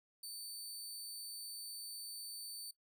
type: tone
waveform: 20% pulse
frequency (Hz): 4556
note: C#8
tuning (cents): +47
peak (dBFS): -40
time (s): 0.23-2.71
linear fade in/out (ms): 5
effects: noise-tail reverb RT60 0.1 s tail -17 dB re dry